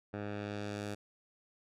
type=tone with low-pass filter sweep; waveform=10% pulse; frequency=103.1 Hz; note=G#2; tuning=12 cents flat; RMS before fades=-40 dBFS; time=0.13-0.95 s; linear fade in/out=10 ms; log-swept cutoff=1700 to 11000 Hz; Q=0.83; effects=none